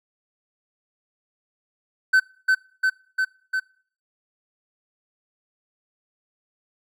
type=tone with echo; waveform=triangle; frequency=1526 Hz; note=G6; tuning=47 cents flat; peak=-11 dBFS; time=2.13-2.2 s; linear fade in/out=10 ms; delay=350 ms; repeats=4; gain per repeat=-2 dB; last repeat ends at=3.6 s; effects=noise-tail reverb RT60 0.5 s tail -23 dB re dry